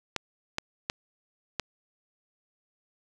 clicks, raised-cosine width 0.2 ms, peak -11 dBFS, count 4, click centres 0.163 / 0.584 / 0.899 / 1.597 s, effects none

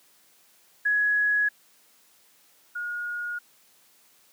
sine tone pair in turn, 1677 / 1436.7 Hz, G#6 / F6, +16 / +49 cents, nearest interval minor third, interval 267 cents, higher first, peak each -20 / -29 dBFS, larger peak first, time 0.85-1.49 / 2.75-3.39 s, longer neither, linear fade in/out 10 ms, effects white hiss -60 dBFS RMS until 4.32 s + high-pass 150 Hz 12 dB/octave

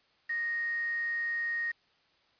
sine tone with quantisation, 1865 Hz, A#6, in tune, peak -30 dBFS, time 0.29-1.72 s, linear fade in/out 10 ms, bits 7, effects white hiss -68 dBFS RMS until 2.39 s + resampled to 11025 Hz

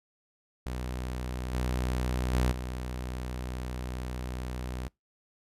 sawtooth tone with level steps, 62.4 Hz, B1, 19 cents sharp, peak -29 / -24 / -20 / -30 dBFS, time 0.66-4.88 s, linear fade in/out 0 ms, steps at 1.53 / 2.33 / 2.51 s, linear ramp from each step 10 ms, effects noise-tail reverb RT60 0.2 s tail -26 dB re dry + resampled to 32000 Hz

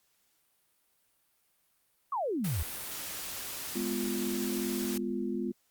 sine exponential sweep, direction down, 1186 to 69.4 Hz, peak -29 dBFS, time 2.12-2.63 s, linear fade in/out 5 ms
white noise, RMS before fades -39 dBFS, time 2.44-4.98 s, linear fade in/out 5 ms
sine chord, F diminished, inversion first, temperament equal with one note detuned, 207.7 / 250.2 / 349.2 Hz, Ab3 / Cb4 / F4, 0 / +23 / 0 cents, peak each -35 dBFS, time 3.75-5.52 s, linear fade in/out 10 ms
effects white hiss -72 dBFS RMS until 5.7 s + Opus 48 kbps

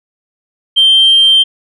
sine tone, 3151 Hz, G7, 8 cents sharp, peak -3 dBFS, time 0.76-1.44 s, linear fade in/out 20 ms, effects tanh soft clip ceiling -1 dBFS

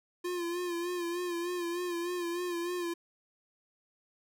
square tone with vibrato, 349.2 Hz, F4, in tune, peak -33 dBFS, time 0.24-2.94 s, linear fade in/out 10 ms, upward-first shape sine, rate 3.3 Hz, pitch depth 48 cents each way, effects none

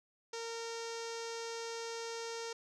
sawtooth tone with low-pass filter, 460 Hz, A#4, 23 cents flat, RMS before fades -42 dBFS, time 0.33-2.53 s, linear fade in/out 5 ms, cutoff 6000 Hz, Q 3.4, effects none

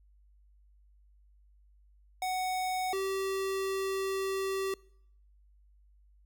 square tone pair in turn, 743 / 386.2 Hz, F#5 / G4, +7 / -26 cents, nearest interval major seventh, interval 1133 cents, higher first, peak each -31 / -31 dBFS, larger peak neither, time 2.22-2.93 / 2.93-4.74 s, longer second, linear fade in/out 2 ms, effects noise-tail reverb RT60 0.7 s tail -24 dB re dry + added 50 Hz sine -59 dBFS peak until 6.25 s

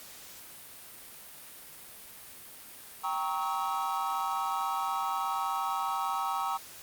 triangle chord, G diminished seventh, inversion none, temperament equal with one note detuned, 784 / 932.3 / 1108.7 / 1288.4 Hz, G5 / Bb5 / Db6 / Fb6, 0 / 0 / 0 / -40 cents, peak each -33 dBFS, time 3.03-6.58 s, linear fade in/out 20 ms, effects white hiss -48 dBFS RMS until 6.82 s + Opus 48 kbps

